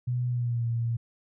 sine tone with pitch glide, 123.47 to 116.67 Hz, B2 to A#2, 0 to +2 cents, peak -25 dBFS, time 0.07-0.97 s, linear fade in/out 10 ms, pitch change -98 cents, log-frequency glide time 0.28-0.66 s, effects none

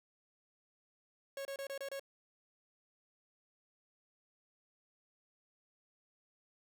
45% pulse tone bursts, 550 Hz, C#5, 14 cents flat, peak -40 dBFS, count 6, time 1.37-1.996 s, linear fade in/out 2 ms, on 81 ms, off 28 ms, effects none

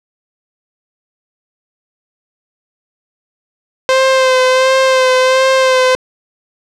sawtooth tone with vibrato, 520 Hz, C5, 11 cents flat, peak -4 dBFS, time 3.89-5.95 s, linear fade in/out 0 ms, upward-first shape sine, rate 1.4 Hz, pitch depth 27 cents each way, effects low-pass 6000 Hz 12 dB/octave

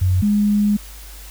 sine tone pair in turn, 92.1 / 206.8 Hz, F#2 / G#3, -7 / -7 cents, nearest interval octave + major second, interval 1400 cents, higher second, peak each -13 dBFS, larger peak neither, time 0.01-0.22 / 0.22-0.77 s, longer second, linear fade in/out 10 ms, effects added 50 Hz sine -36 dBFS peak until 1.3 s + white hiss -41 dBFS RMS until 1.3 s

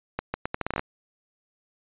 accelerating click train, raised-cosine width 0.5 ms, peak -12 dBFS, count 11, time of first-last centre 0.19-0.794 s, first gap 150 ms, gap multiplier 0.77, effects resampled to 8000 Hz

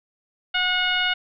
sine tone with frequency modulation, 2177 Hz, C#7, 32 cents flat, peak -19 dBFS, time 0.54-1.14 s, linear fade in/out 10 ms, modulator 722 Hz, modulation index 1.7, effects none

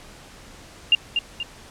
sine tone with echo, 2800 Hz, F7, 4 cents sharp, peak -11 dBFS, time 0.92-0.95 s, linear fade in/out 2 ms, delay 240 ms, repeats 2, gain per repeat -7 dB, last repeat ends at 1.43 s, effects pink hiss -45 dBFS RMS until 1.7 s + low-pass 9000 Hz 12 dB/octave

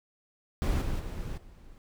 brown noise with level steps, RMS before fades -26 / -31 / -36 / -51 dBFS, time 0.62-1.78 s, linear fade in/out 0 ms, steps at 0.81 / 0.99 / 1.37 s, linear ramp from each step 10 ms, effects none

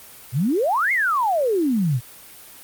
sine exponential two-way sweep, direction up then down, 112.3 to 2200 to 112.3 Hz, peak -17 dBFS, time 0.32-2.01 s, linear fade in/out 50 ms, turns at 0.92 s, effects white hiss -43 dBFS RMS until 2.63 s + Opus 32 kbps

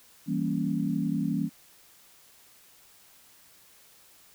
sine chord, E diminished seventh, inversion none, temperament equal, 164.81 / 196 / 233.1 / 277.2 Hz, E3 / G3 / Bb3 / Db4, 0 / 0 / 0 / 0 cents, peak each -31 dBFS, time 0.26-1.5 s, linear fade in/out 50 ms, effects white hiss -57 dBFS RMS until 4.34 s

